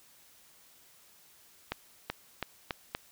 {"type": "accelerating click train", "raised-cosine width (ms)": 0.3, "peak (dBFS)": -16, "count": 5, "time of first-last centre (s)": [1.72, 2.95], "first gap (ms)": 380, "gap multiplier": 0.86, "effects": ["white hiss -60 dBFS RMS until 3.11 s"]}